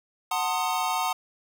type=chord; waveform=square; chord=F# diminished seventh; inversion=none; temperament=equal with one note detuned; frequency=740 / 901.1 / 1046.5 / 1244.5 Hz; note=F#5 / A5 / C6 / Eb6; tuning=0 / +41 / 0 / 0 cents; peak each=-30 / -30 / -33 / -32 dBFS; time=0.31-1.13 s; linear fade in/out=5 ms; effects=none